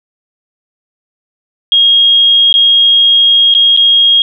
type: tone with dropouts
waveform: sine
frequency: 3263 Hz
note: G#7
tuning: 31 cents flat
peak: -4 dBFS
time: 1.72-4.22 s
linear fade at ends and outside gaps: 1 ms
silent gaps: 2.527-2.54 / 3.54-3.549 / 3.765-3.773 s
effects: none